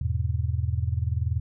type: chord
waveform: sine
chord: E major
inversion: none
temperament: just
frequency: 82.41 / 103.01 / 123.61 Hz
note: E2 / G#2 / B2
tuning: 0 / -14 / +2 cents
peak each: -26 / -29 / -29 dBFS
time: 0.01-1.4 s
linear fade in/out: 5 ms
effects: none